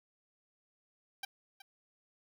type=tone with echo; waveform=10% pulse; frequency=784 Hz; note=G5; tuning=in tune; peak=-29 dBFS; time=1.23-1.25 s; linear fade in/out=5 ms; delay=370 ms; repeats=1; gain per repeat=-14 dB; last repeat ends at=1.62 s; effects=none